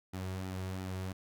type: tone with flanger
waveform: sawtooth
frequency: 93.7 Hz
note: F#2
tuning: 22 cents sharp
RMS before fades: -39 dBFS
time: 0.13-1.13 s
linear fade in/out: 10 ms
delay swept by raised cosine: 1.8 to 4 ms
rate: 2.9 Hz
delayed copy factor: -0.5
effects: none